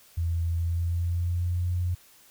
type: tone with pitch glide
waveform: sine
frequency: 84 to 88.79 Hz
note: E2 to F2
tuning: +33 to +29 cents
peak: -24 dBFS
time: 0.17-1.95 s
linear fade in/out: 10 ms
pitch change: +96 cents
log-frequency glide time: 0.54-1.69 s
effects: white hiss -56 dBFS RMS until 2.3 s